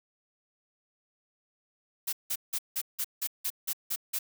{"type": "noise bursts", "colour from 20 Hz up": "blue", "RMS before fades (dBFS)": -31, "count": 10, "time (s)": [2.07, 4.19], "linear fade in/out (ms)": 10, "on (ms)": 59, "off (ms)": 170, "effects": []}